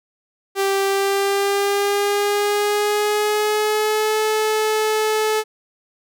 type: tone with pitch glide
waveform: sawtooth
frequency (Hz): 392 to 432.4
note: G4 to A4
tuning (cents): 0 to -30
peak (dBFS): -13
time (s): 0.55-5.44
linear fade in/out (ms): 50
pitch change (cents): +170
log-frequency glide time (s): 0.86-4.19
effects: none